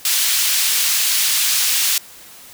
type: high-pass noise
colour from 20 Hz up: pink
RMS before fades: -17 dBFS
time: 0.05-1.98 s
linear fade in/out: 2 ms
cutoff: 3100 Hz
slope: 12 dB/octave
effects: white hiss -41 dBFS RMS until 2.53 s